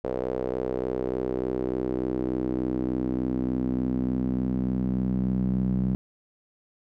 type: tone with band-pass filter sweep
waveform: sawtooth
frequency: 63.4 Hz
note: B1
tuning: 46 cents sharp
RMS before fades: -27 dBFS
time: 0.04-5.95 s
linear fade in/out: 0 ms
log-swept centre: 490 to 180 Hz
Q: 3.4
effects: none